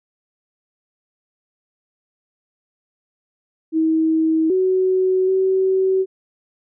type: tone with pitch steps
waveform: sine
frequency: 319.8 / 373.7 / 379.4 Hz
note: D#4 / F#4 / F#4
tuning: +48 / +17 / +43 cents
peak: -14 dBFS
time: 3.72-6.06 s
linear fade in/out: 50 ms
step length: 780 ms
effects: none